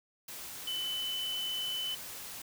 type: tone in noise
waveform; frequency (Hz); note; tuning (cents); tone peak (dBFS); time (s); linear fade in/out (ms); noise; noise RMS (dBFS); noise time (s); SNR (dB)
sine; 3017; F#7; +33; -33; 0.67-1.95; 5; white; -44; 0.28-2.42; +8
effects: none